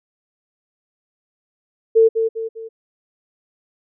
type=tone with echo; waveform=sine; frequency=448.9 Hz; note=A4; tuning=35 cents sharp; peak=-8 dBFS; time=1.95-2.09 s; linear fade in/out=20 ms; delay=200 ms; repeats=3; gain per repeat=-7 dB; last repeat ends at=2.69 s; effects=none